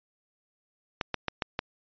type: clicks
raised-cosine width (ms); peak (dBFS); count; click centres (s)
0.3; -12; 5; 1.012 / 1.143 / 1.283 / 1.422 / 1.591
effects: resampled to 11025 Hz